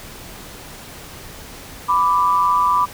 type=tone pair together; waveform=sine; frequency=992.8 / 1174.7 Hz; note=B5 / D6; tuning=+9 / 0 cents; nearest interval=minor third; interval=291 cents; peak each=-16 dBFS; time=1.88-2.86 s; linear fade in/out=20 ms; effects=pink hiss -37 dBFS RMS until 2.93 s